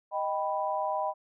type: chord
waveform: sine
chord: Eb augmented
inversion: none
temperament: equal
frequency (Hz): 622.3 / 784 / 987.8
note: Eb5 / G5 / B5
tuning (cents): 0 / 0 / 0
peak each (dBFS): -32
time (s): 0.11-1.14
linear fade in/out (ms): 50
effects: none